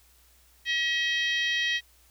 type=harmonic tone; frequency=638 Hz; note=D#5; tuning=43 cents sharp; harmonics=3 / 4 / 5 / 6 / 7 / 8 / 9; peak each=-27 / -33 / -30 / -35 / -42 / -46 / -43 dBFS; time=0.65-1.81 s; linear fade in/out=50 ms; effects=added 61 Hz sine -61 dBFS peak until 2.1 s + white hiss -61 dBFS RMS until 2.1 s